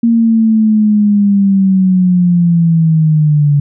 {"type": "linear sweep", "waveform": "sine", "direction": "down", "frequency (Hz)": [233.1, 142.9], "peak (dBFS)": -6, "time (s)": [0.03, 3.6], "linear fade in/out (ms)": 5, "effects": []}